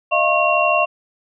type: tone cluster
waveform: sine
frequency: 617 / 689 / 1087 / 2747 Hz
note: D#5 / F5 / C#6 / F7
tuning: -15 / -24 / -34 / -29 cents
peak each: -19 dBFS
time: 0.11-0.86 s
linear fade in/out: 20 ms
effects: none